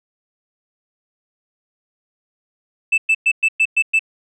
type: tone bursts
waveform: sine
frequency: 2637 Hz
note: E7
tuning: in tune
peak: -9 dBFS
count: 7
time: 2.92-3.993 s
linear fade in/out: 10 ms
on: 59 ms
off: 110 ms
effects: tanh soft clip ceiling -10 dBFS